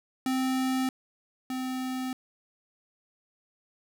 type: tone pair in turn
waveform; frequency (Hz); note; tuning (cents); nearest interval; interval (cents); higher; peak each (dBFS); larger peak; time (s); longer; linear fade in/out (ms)
square; 260.3 / 257.8; C4 / C4; -9 / -26; unison; 17; first; -26 / -31; first; 0.26-0.89 / 1.5-2.13; neither; 2
effects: none